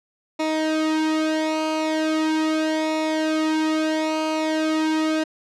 sawtooth tone with flanger, 313.7 Hz, D#4, 14 cents sharp, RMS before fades -22 dBFS, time 0.39-5.24 s, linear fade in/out 10 ms, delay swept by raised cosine 0.64 to 2.64 ms, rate 0.39 Hz, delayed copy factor -0.75, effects low-pass 6000 Hz 12 dB/octave

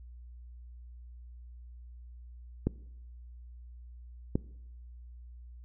clicks, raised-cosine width 3 ms, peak -14 dBFS, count 2, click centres 2.67 / 4.355 s, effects noise-tail reverb RT60 0.8 s tail -22 dB re dry + added 60 Hz sine -46 dBFS peak until 5.64 s

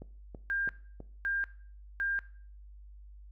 click train, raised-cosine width 2 ms, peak -31 dBFS, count 4, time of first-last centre 0.02-1.004 s, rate 3.05 Hz
sine tone bursts, 1600 Hz, G6, 35 cents sharp, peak -29 dBFS, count 3, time 0.5-2.19 s, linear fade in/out 0 ms, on 190 ms, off 560 ms
effects noise-tail reverb RT60 0.5 s tail -18 dB re dry + added 50 Hz sine -48 dBFS peak until 3.31 s

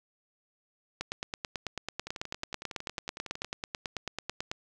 two click trains, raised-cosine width 0.2 ms, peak -22 / -16 dBFS, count 16 / 33, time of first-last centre 2.07-3.446 / 1.01-4.515 s, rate 10.9 / 9.13 Hz, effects none

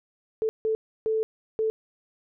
sine tone bursts at uneven times, 440 Hz, A4, in tune, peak -22 dBFS, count 4, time 0.42-0.49 / 0.65-0.75 / 1.06-1.23 / 1.59-1.7 s, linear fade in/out 0 ms, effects none

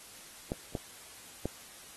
clicks, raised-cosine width 2 ms, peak -19 dBFS, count 3, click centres 0.519 / 0.752 / 1.456 s, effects white hiss -51 dBFS RMS until 1.96 s + AAC 32 kbps

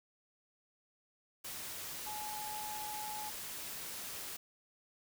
sine tone in noise, 849 Hz, G#5, 38 cents sharp, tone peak -42 dBFS, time 2.06-3.3 s, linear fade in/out 10 ms, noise white, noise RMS -44 dBFS, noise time 1.44-4.37 s, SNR -1 dB, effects none

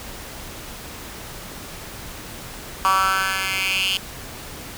10% pulse tone with high-pass filter sweep, 190.6 Hz, G3, 48 cents flat, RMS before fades -21 dBFS, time 2.85-3.97 s, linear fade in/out 0 ms, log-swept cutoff 1100 to 3100 Hz, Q 4.9, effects pink hiss -36 dBFS RMS until 4.77 s

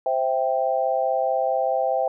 sine chord, C major, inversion none, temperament equal, 523.3 / 659.3 / 784 Hz, C5 / E5 / G5, 0 / 0 / 0 cents, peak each -24 dBFS, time 0.06-2.08 s, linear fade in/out 2 ms, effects none

